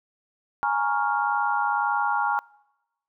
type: chord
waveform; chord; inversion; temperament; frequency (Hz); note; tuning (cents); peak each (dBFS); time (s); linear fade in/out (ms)
sine; Bb minor seventh; third; equal; 830.6 / 932.3 / 1108.7 / 1396.9; Ab5 / Bb5 / Db6 / F6; 0 / 0 / 0 / 0; -25 / -27 / -29 / -27; 0.63-2.39; 0
effects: noise-tail reverb RT60 1.0 s tail -25 dB re dry